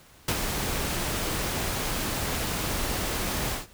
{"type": "noise with ADSR envelope", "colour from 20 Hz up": "pink", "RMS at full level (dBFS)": -24, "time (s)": [0.28, 3.67], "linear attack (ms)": 4, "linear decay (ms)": 59, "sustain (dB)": -5, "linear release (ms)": 150, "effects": ["pink hiss -54 dBFS RMS until 3.73 s"]}